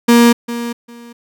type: tone with echo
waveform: 35% pulse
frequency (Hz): 236.2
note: A#3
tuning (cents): +23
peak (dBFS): -4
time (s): 0.08-0.33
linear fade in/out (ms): 10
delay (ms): 400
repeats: 2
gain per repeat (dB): -14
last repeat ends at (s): 1.13
effects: none